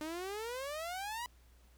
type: exponential sweep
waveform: sawtooth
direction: up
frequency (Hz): 300.2 to 992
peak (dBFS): -35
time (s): 0.01-1.26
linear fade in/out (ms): 0
effects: added 60 Hz sine -60 dBFS peak until 1.77 s + pink hiss -69 dBFS RMS until 1.77 s